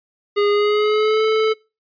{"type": "tone with pitch glide", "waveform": "square", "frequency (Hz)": [410.3, 437.2], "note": ["G#4", "A4"], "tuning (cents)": [-21, -11], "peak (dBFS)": -15, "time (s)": [0.36, 1.54], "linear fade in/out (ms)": 20, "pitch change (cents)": 110, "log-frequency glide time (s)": [0.5, 1.23], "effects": ["noise-tail reverb RT60 0.3 s tail -25 dB re dry", "resampled to 11025 Hz"]}